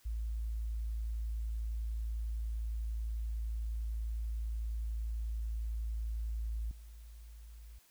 sine tone with level steps, 55.5 Hz, A1, 16 cents sharp, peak -34 / -48 dBFS, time 0.05-7.79 s, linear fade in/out 10 ms, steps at 6.71 s, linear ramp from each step 2 ms, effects white hiss -66 dBFS RMS until 7.9 s

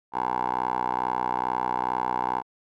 10% pulse tone with band-pass filter, 62.3 Hz, B1, 16 cents sharp, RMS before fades -27 dBFS, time 0.12-2.43 s, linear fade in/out 50 ms, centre 890 Hz, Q 5, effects none

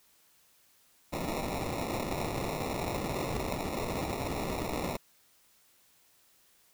violet noise with sample-and-hold, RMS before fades -34 dBFS, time 1.12-4.97 s, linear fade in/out 10 ms, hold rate 1575 Hz, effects white hiss -65 dBFS RMS until 6.73 s

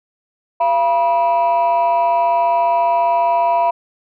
sine tone pair together, 684.7 / 970 Hz, F5 / B5, -34 / -31 cents, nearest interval tritone, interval 603 cents, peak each -13 dBFS, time 0.6-3.71 s, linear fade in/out 10 ms, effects tanh soft clip ceiling -9 dBFS

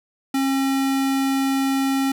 square tone, 270 Hz, C#4, 45 cents flat, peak -19 dBFS, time 0.34-2.12 s, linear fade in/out 5 ms, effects 8-bit

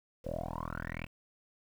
10% pulse tone with low-pass filter sweep, 41.2 Hz, E1, in tune, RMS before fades -39 dBFS, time 0.24-1.07 s, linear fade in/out 20 ms, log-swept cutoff 490 to 2700 Hz, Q 9, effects 10-bit

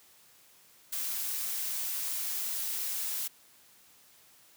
blue noise, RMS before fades -34 dBFS, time 0.92-3.28 s, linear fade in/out 10 ms, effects white hiss -60 dBFS RMS until 4.56 s + high-pass 60 Hz 12 dB/octave

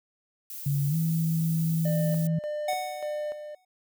violet noise, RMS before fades -39 dBFS, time 0.5-2.27 s, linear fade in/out 2 ms
sine tone with pitch glide, 142.7 to 162.98 Hz, D3 to E3, -49 to -19 cents, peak -23 dBFS, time 0.66-2.39 s, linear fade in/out 5 ms, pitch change +230 cents, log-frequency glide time 0.89-0.95 s
triangle tone with tremolo, 599 Hz, D5, 34 cents sharp, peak -27 dBFS, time 1.85-3.55 s, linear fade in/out 5 ms, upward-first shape square, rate 1.7 Hz, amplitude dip 60%
square tone with exponential decay, 740 Hz, F#5, in tune, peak -26 dBFS, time 2.68-3.65 s, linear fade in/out 5 ms, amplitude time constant 210 ms
effects none

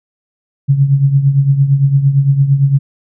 sine tone with tremolo, 138.59 Hz, C#3, in tune, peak -4 dBFS, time 0.68-2.79 s, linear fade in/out 20 ms, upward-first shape triangle, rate 8.8 Hz, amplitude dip 75%, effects none

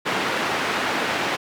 white band-pass noise, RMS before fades -24 dBFS, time 0.05-1.37 s, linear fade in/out 20 ms, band 180 to 2000 Hz, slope 12 dB/octave, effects none

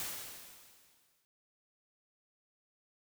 white noise with exponential decay, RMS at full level -38 dBFS, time 0-1.25 s, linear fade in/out 0 ms, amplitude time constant 270 ms, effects none

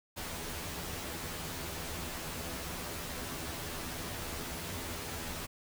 pink noise with comb filter, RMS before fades -40 dBFS, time 0.16-5.47 s, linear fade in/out 20 ms, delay 12 ms, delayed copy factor +0.75, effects none

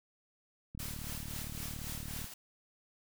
click train, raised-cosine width 5 ms, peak -32 dBFS, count 57, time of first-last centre 0.75-2.243 s, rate 37.5 Hz
white noise with tremolo, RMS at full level -42 dBFS, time 0.79-2.34 s, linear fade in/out 5 ms, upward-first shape triangle, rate 3.8 Hz, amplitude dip 60%
effects none

